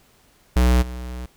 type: tone with level steps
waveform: square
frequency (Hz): 61.74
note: B1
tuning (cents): 0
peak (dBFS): -14 / -30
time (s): 0.56-1.26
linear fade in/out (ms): 5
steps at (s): 0.81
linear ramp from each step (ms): 20
effects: pink hiss -57 dBFS RMS until 1.36 s